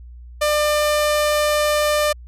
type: tone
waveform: sawtooth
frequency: 598 Hz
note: D5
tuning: 31 cents sharp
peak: -12 dBFS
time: 0.41-2.13 s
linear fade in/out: 10 ms
effects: added 60 Hz sine -36 dBFS peak until 2.27 s + resampled to 32000 Hz